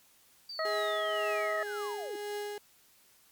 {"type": "linear sweep", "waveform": "sine", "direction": "down", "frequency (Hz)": [4699, 318.8], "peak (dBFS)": -39, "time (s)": [0.49, 2.16], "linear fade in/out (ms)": 5}
{"type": "harmonic tone", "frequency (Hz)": 637, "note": "D#5", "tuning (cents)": 41, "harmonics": [1, 2, 3], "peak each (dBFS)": [-32, -35, -37], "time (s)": [0.59, 1.63], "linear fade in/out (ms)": 2}
{"type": "tone with tremolo", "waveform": "35% pulse", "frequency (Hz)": 413.4, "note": "G#4", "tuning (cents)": -8, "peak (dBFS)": -32, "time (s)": [0.65, 2.58], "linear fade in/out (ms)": 2, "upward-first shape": "triangle", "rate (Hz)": 1.9, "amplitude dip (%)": 50}
{"effects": ["white hiss -63 dBFS RMS until 3.31 s", "MP3 96 kbps"]}